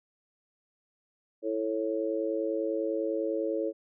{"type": "chord", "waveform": "sine", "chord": "A major", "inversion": "second", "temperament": "just", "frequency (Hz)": [330, 440, 550], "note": ["E4", "A4", "C#5"], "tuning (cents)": [2, 0, -14], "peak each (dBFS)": -32, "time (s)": [1.42, 3.73], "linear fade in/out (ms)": 50, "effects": []}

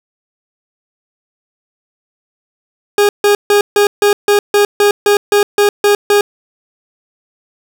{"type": "tone bursts", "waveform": "40% pulse", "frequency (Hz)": 410, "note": "G#4", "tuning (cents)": -22, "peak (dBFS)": -6, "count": 13, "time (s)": [2.98, 6.21], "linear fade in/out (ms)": 2, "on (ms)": 110, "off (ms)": 150, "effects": []}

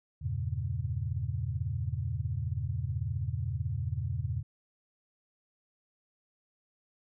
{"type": "chord", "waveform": "sine", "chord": "E diminished seventh", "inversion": "none", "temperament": "equal", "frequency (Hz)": [82.41, 98, 116.54, 138.59], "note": ["E2", "G2", "Bb2", "Db3"], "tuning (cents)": [0, 0, 0, 0], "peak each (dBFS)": [-36, -36, -35, -37], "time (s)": [0.21, 4.43], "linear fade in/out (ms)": 20, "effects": []}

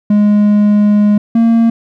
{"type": "tone pair in turn", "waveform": "triangle", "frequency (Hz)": [207.7, 229.4], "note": ["G#3", "A#3"], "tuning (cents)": [0, -28], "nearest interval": "major second", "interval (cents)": 172, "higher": "second", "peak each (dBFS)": -4, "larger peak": "neither", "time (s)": [[0.1, 1.18], [1.35, 1.7]], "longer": "first", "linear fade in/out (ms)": 5, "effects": []}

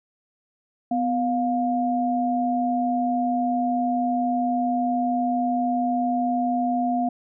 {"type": "tone pair together", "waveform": "sine", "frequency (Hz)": [249.6, 706], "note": ["B3", "F5"], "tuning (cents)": [19, 19], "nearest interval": "octave + tritone", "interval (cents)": 1800, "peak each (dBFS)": -23, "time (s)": [0.91, 7.09], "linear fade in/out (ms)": 5, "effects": []}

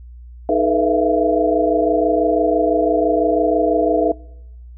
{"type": "tone cluster", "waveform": "sine", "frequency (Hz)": [311.1, 427.6, 488.4, 655, 681], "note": ["D#4", "A4", "B4", "E5", "F5"], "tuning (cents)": [0, -49, -19, -11, -44], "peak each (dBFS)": -20, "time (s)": [0.49, 4.12], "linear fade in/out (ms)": 2, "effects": ["noise-tail reverb RT60 0.9 s tail -24 dB re dry", "added 60 Hz sine -35 dBFS peak until 4.77 s"]}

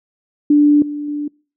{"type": "tone with level steps", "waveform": "sine", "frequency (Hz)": 293.7, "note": "D4", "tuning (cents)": 0, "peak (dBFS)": [-7, -21, -19], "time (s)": [0.5, 1.28], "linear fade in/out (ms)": 5, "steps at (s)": [0.82, 1.08], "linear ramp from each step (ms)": 2, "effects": ["noise-tail reverb RT60 0.4 s tail -26 dB re dry"]}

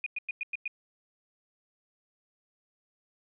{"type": "tone bursts", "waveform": "sine", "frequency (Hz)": 2458, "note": "D#7", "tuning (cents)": -22, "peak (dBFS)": -30, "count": 6, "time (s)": [0.04, 0.678], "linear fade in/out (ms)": 2, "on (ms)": 23, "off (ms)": 100, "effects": []}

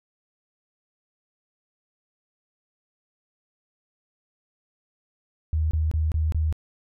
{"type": "tone bursts", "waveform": "sine", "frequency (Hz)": 78.4, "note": "D#2", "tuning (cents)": 14, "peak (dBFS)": -20, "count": 5, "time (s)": [5.53, 6.526], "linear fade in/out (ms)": 0, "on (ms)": 180, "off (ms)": 24, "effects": []}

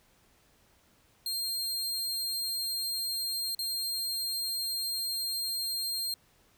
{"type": "tone with dropouts", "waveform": "sawtooth", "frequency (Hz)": 4198, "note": "C8", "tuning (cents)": 5, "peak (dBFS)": -28, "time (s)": [1.26, 6.14], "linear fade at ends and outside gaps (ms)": 2, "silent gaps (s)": [3.549, 3.59], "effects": ["pink hiss -65 dBFS RMS until 6.57 s"]}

